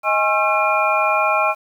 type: tone cluster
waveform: sine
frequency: 630 / 826 / 1081 / 1351 / 2415 Hz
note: D#5 / G#5 / C#6 / E6 / D7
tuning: +21 / -10 / -44 / +42 / +48 cents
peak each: -21 dBFS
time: 0.03-1.55 s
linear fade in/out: 50 ms
effects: 8-bit

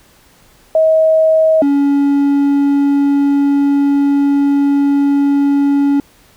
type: tone pair in turn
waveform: sine / triangle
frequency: 637 / 282 Hz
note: D#5 / C#4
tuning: +41 / +30 cents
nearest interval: octave + major second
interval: 1411 cents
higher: first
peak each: -7 dBFS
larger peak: neither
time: 0.75-1.62 / 1.62-6 s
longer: second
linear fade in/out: 2 ms
effects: pink hiss -48 dBFS RMS until 6.36 s

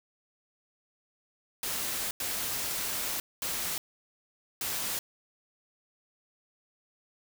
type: noise bursts at uneven times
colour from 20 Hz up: white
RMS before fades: -33 dBFS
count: 4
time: 1.63-2.11 / 2.2-3.2 / 3.42-3.78 / 4.61-4.99 s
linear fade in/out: 2 ms
effects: none

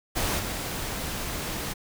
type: noise with level steps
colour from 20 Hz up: pink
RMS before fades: -27 / -32 dBFS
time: 0.15-1.74 s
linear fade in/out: 20 ms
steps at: 0.38 s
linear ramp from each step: 20 ms
effects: none

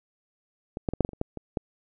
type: clicks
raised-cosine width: 2 ms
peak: -19 / -12 / -17 / -7 / -12 / -23 / -29 / -13 / -22 / -13 dBFS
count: 10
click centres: 0.771 / 0.888 / 0.936 / 1.007 / 1.049 / 1.091 / 1.133 / 1.214 / 1.373 / 1.572 s
effects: none

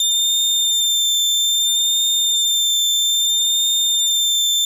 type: tone with vibrato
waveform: 30% pulse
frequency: 3594 Hz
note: A7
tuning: 36 cents sharp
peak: -12 dBFS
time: 0-4.65 s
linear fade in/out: 2 ms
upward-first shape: triangle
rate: 0.61 Hz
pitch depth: 19 cents each way
effects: none

